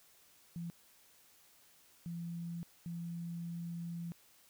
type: tone bursts at uneven times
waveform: sine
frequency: 170 Hz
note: F3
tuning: 46 cents flat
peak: -39 dBFS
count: 3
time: 0.56-0.7 / 2.06-2.63 / 2.86-4.12 s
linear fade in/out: 0 ms
effects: white hiss -65 dBFS RMS until 4.49 s